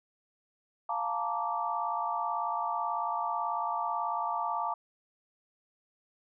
sine chord, Bb major seventh, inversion second, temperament just, 699.2 / 874.1 / 932.3 / 1165.4 Hz, F5 / A5 / Bb5 / D6, +2 / -12 / 0 / -14 cents, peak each -36 / -35 / -35 / -34 dBFS, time 0.89-4.74 s, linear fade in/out 5 ms, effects none

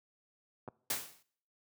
clicks, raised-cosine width 1 ms, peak -30 dBFS, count 2, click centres 0.678 / 0.686 s
white noise with exponential decay, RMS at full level -31 dBFS, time 0.9-1.23 s, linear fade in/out 5 ms, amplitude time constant 70 ms
effects noise-tail reverb RT60 0.6 s tail -22 dB re dry + high-pass 100 Hz 12 dB/octave

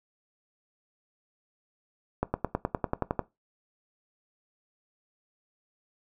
accelerating click train, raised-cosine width 1 ms, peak -12 dBFS, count 11, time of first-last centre 2.23-3.193 s, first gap 110 ms, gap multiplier 0.97, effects noise-tail reverb RT60 0.2 s tail -18 dB re dry

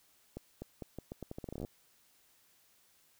accelerating click train, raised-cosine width 2 ms, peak -28 dBFS, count 18, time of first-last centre 0.37-1.649 s, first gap 250 ms, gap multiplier 0.81, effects white hiss -68 dBFS RMS until 3.19 s

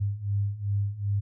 sine beating tone pair, 99.5 / 102.1 Hz, G2 / G#2, +26 / -29 cents, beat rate 2.6 Hz, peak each -30 / -27 dBFS, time 0-1.21 s, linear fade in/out 20 ms, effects none

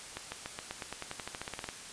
accelerating click train, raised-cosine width 0.3 ms, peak -21 dBFS, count 18, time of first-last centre 0.17-1.689 s, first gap 150 ms, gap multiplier 0.93, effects white hiss -46 dBFS RMS until 1.92 s + resampled to 22050 Hz

